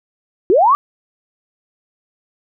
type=linear sweep; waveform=sine; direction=up; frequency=329.6 to 1200 Hz; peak=-8 dBFS; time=0.5-0.75 s; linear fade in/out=0 ms; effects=none